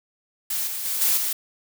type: noise with level steps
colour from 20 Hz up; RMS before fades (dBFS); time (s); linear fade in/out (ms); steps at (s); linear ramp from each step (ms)
blue; -26 / -30 / -26 / -20 / -25; 0.5-1.33; 5; 0.67 / 0.85 / 1.01 / 1.17; 5
effects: none